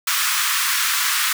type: high-pass noise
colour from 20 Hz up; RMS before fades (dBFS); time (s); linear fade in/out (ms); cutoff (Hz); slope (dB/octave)
pink; -20; 0.07-1.33; 5; 1100; 48
effects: none